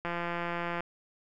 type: click train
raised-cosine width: 0.5 ms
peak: -19 dBFS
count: 131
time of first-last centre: 0.05-0.806 s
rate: 172 Hz
effects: none